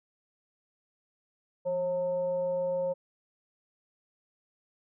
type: tone with frequency modulation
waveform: sine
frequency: 540 Hz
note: C#5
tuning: 45 cents flat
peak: -27 dBFS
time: 1.65-2.94 s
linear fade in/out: 20 ms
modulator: 369 Hz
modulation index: 0.31
effects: none